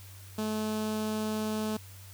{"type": "tone with notch filter", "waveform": "sawtooth", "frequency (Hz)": 215.7, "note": "A3", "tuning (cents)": -34, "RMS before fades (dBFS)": -32, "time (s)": [0.38, 1.77], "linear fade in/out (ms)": 5, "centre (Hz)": 2000, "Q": 1.7, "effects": ["added 96 Hz sine -47 dBFS peak until 2.13 s", "white hiss -53 dBFS RMS until 2.13 s"]}